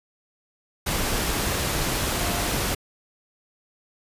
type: tone in noise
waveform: sine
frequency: 700 Hz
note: F5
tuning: 4 cents sharp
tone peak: -34 dBFS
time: 2.2-2.49 s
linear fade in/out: 10 ms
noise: pink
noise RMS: -25 dBFS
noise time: 0.86-2.75 s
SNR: -12 dB
effects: resampled to 32000 Hz